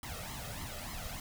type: noise with flanger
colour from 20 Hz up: pink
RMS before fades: -42 dBFS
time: 0.03-1.2 s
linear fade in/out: 2 ms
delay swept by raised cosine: 0.96 to 1.58 ms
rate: 3.4 Hz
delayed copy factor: +0.7
effects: none